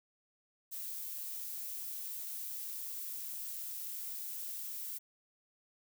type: noise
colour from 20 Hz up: violet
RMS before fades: -42 dBFS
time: 0.71-4.99 s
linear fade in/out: 20 ms
effects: none